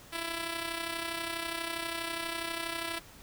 5% pulse tone with amplitude modulation, 333.4 Hz, E4, 20 cents sharp, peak -20 dBFS, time 0.12-3 s, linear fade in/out 20 ms, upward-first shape sine, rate 32.3 Hz, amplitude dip 55%, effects pink hiss -53 dBFS RMS until 3.22 s

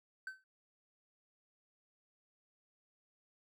triangle tone with exponential decay, 1535 Hz, G6, 37 cents flat, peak -36 dBFS, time 0.27-0.44 s, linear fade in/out 2 ms, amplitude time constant 35 ms, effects none

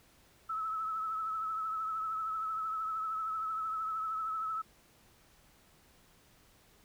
sine tone with vibrato, 1300 Hz, E6, 24 cents flat, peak -33 dBFS, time 0.49-4.62 s, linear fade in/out 10 ms, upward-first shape triangle, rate 13 Hz, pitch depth 42 cents each way, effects pink hiss -64 dBFS RMS until 6.84 s

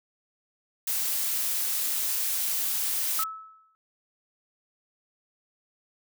blue noise, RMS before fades -28 dBFS, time 0.87-3.24 s, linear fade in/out 5 ms
sine tone with exponential decay, 1301 Hz, E6, 23 cents flat, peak -26 dBFS, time 3.19-3.75 s, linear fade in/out 0 ms, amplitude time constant 120 ms
effects none

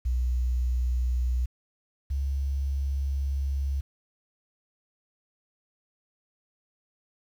sine tone pair in turn, 61.74 / 68.62 Hz, B1 / C#2, 0 / -17 cents, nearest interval major second, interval 183 cents, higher second, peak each -23 / -25 dBFS, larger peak first, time 0.05-1.46 / 2.1-3.81 s, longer second, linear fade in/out 10 ms, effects 9-bit

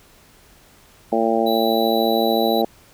harmonic tone, 113.5 Hz, A#2, 46 cents flat, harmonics 2 / 3 / 4 / 5 / 6 / 7, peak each -23 / -23 / -23 / -23 / -23 / -23 dBFS, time 1.12-2.65 s, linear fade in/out 5 ms
square tone, 3939 Hz, B7, 5 cents flat, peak -27 dBFS, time 1.46-2.62 s, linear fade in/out 10 ms
effects pink hiss -51 dBFS RMS until 2.93 s

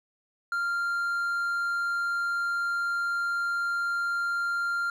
triangle tone, 1392 Hz, F6, 6 cents flat, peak -24 dBFS, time 0.52-4.9 s, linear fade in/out 2 ms, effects none

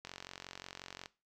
click train, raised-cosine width 0.2 ms, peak -27 dBFS, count 47, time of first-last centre 0.05-1.059 s, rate 45.6 Hz, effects noise-tail reverb RT60 0.3 s tail -19 dB re dry

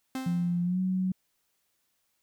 45% pulse tone with exponential decay, 261.6 Hz, C4, in tune, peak -30 dBFS, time 0.15-0.75 s, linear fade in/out 2 ms, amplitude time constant 130 ms
sine tone with pitch glide, 174.61 to 186.06 Hz, F3 to F#3, 0 to +10 cents, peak -25 dBFS, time 0.26-1.12 s, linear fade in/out 5 ms, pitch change +110 cents, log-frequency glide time 0.63-0.8 s
effects white hiss -75 dBFS RMS until 2.22 s

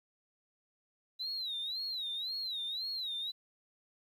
sine tone with vibrato, 3935 Hz, B7, 7 cents flat, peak -34 dBFS, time 1.19-3.32 s, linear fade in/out 20 ms, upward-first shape sine, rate 1.9 Hz, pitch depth 160 cents each way, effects tanh soft clip ceiling -32 dBFS + 11-bit

